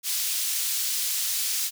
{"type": "high-pass noise", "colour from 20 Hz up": "pink", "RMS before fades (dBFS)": -27, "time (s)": [0.03, 1.71], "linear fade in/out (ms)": 50, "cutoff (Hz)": 4500, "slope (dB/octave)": 12, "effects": []}